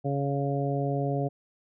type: harmonic tone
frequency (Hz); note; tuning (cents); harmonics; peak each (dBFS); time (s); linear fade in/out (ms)
140; C#3; +18; 1 / 2 / 3 / 4 / 5; -28 / -33 / -33 / -34 / -34; 0.04-1.29; 20
effects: none